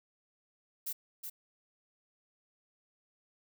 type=noise with echo; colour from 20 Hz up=violet; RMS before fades=-37 dBFS; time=0.86-0.93 s; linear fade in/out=10 ms; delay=370 ms; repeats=1; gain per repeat=-5 dB; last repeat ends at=1.3 s; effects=none